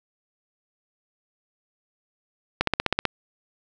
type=click train; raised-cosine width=0.3 ms; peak=-4 dBFS; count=8; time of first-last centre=2.61-3.053 s; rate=15.8 Hz; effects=none